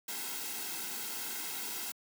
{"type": "noise with comb filter", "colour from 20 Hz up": "white", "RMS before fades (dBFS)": -39, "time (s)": [0.08, 1.92], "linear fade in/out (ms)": 5, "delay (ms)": 1.7, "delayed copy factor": -0.7, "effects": ["high-pass 200 Hz 12 dB/octave"]}